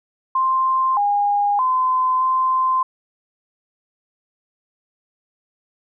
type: tone with pitch steps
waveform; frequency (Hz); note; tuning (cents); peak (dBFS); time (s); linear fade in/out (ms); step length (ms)
sine; 1048 / 816 / 1027 / 1038; C6 / G#5 / C6 / C6; +2 / -31 / -33 / -14; -15; 0.35-2.83; 5; 620
effects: none